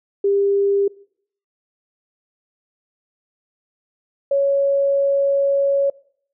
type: tone pair in turn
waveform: sine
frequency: 399.2 / 556.4 Hz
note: G4 / C#5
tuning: +32 / +6 cents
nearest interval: tritone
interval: 574 cents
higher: second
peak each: -14 dBFS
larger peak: neither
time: 0.24-0.88 / 4.31-5.9 s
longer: second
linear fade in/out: 5 ms
effects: noise-tail reverb RT60 0.6 s tail -22 dB re dry